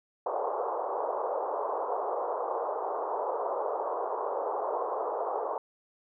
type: band-pass noise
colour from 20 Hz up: pink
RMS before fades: -32 dBFS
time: 0.26-5.58 s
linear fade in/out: 2 ms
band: 420 to 1100 Hz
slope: 48 dB/octave
effects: none